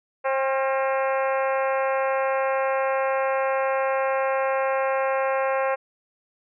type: harmonic tone with a mistuned harmonic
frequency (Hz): 267.1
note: C4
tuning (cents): +36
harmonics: 2 / 3 / 4 / 5 / 6 / 7 / 8 / 9 / 10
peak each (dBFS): -23 / -28 / -29 / -34 / -34 / -36 / -38 / -39 / -42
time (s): 0.24-5.76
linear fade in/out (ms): 20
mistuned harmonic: 5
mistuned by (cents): +42
effects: none